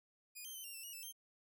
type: tone with pitch steps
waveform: 5% pulse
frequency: 2460 / 3141 / 3065 / 2782 / 2677 / 2882 / 2642 / 3151 Hz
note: D#7 / G7 / G7 / F7 / E7 / F#7 / E7 / G7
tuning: -20 / +3 / -40 / -7 / +26 / -46 / +3 / +8 cents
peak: -39 dBFS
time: 0.35-1.126 s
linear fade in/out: 20 ms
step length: 97 ms
effects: none